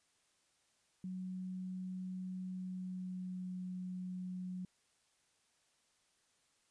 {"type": "tone with pitch glide", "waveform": "sine", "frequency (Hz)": [185, 182.98], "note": ["F#3", "F#3"], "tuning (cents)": [0, -19], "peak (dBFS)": -40, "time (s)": [1.04, 4.65], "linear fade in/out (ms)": 2, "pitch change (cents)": -19, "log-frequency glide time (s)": [2.43, 3.57], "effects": ["white hiss -75 dBFS RMS until 6.7 s", "resampled to 22050 Hz"]}